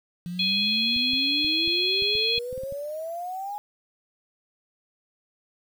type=exponential sweep; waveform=sine; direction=up; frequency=171.7 to 837 Hz; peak=-30 dBFS; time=0.26-3.58 s; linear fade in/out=0 ms
type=harmonic tone; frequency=836 Hz; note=G#5; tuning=11 cents sharp; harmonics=3 / 4 / 5; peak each=-29 / -25 / -25 dBFS; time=0.39-2.39 s; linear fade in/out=5 ms
type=clicks; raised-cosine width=5 ms; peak=-30 dBFS; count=11; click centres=0.964 / 1.134 / 1.446 / 1.677 / 2.023 / 2.153 / 2.38 / 2.528 / 2.578 / 2.635 / 2.724 s
effects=8-bit